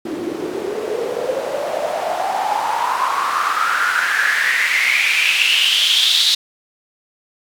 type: noise with band-pass filter sweep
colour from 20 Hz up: white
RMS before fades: -18 dBFS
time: 0.05-6.35 s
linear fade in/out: 5 ms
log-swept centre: 310 to 3900 Hz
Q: 7
effects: none